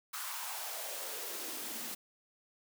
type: noise with high-pass filter sweep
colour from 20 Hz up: white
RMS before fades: -41 dBFS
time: 0.13-1.95 s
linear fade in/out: 10 ms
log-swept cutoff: 1200 to 210 Hz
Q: 3.2
effects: none